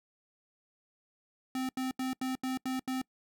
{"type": "tone bursts", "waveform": "square", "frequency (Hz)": 259.5, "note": "C4", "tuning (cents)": -14, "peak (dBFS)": -32, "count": 7, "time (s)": [1.55, 3.016], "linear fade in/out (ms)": 2, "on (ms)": 140, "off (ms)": 81, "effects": ["noise-tail reverb RT60 0.1 s tail -25 dB re dry"]}